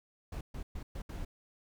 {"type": "noise bursts at uneven times", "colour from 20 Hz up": "brown", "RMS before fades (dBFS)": -40, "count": 5, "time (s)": [[0.32, 0.41], [0.54, 0.63], [0.75, 0.83], [0.95, 1.02], [1.09, 1.25]], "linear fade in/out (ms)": 5, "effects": []}